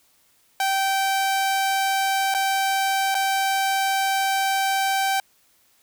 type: tone with dropouts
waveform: sawtooth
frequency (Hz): 777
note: G5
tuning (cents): -16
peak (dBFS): -16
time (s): 0.6-5.2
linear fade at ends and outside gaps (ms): 2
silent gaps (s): 2.341-2.347 / 3.145-3.15
effects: white hiss -61 dBFS RMS until 5.82 s